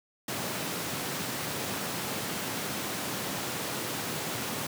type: high-pass noise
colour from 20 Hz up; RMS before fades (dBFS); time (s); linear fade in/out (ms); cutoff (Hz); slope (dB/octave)
pink; -34; 0.28-4.67; 5; 120; 24
effects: none